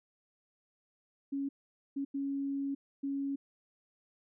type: tone bursts at uneven times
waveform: sine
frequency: 277.2 Hz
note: C#4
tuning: in tune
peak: -32 dBFS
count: 4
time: 1.32-1.49 / 1.96-2.05 / 2.14-2.75 / 3.03-3.36 s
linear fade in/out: 10 ms
effects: none